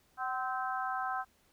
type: harmonic tone with a mistuned harmonic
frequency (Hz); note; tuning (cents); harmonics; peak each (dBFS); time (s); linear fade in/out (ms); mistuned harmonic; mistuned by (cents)
259.5; C4; -14; 3 / 4 / 5 / 6; -36 / -39 / -38 / -40; 0.17-1.25; 50; 3; -35
effects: pink hiss -69 dBFS RMS until 1.52 s